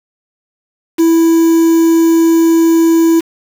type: tone with quantisation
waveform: triangle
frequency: 329.6 Hz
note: E4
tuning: in tune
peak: -4 dBFS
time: 0.98-3.21 s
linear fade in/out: 20 ms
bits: 4
effects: none

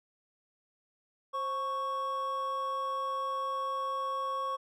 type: tone pair together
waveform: triangle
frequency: 529 / 1108.7 Hz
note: C5 / C#6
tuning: +19 / 0 cents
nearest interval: octave + minor second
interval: 1281 cents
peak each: -37 / -30 dBFS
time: 1.33-4.57 s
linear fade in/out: 20 ms
effects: none

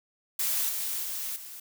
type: noise with level steps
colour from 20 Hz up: blue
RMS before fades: -28 / -32 / -34 / -43 dBFS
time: 0.39-1.6 s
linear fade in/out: 5 ms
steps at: 0.69 / 1.03 / 1.36 s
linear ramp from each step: 2 ms
effects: none

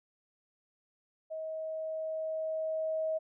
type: tone with level ramp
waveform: sine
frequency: 635 Hz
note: D#5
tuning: 35 cents sharp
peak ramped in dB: -36 to -29 dBFS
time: 1.3-3.19 s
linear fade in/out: 20 ms
effects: none

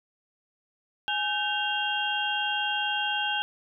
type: tone cluster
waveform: sine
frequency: 832 / 1541 / 2785 / 3232 Hz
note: G#5 / G6 / F7 / G#7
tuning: +3 / -30 / -5 / -48 cents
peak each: -31 dBFS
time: 1.08-3.42 s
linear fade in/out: 0 ms
effects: none

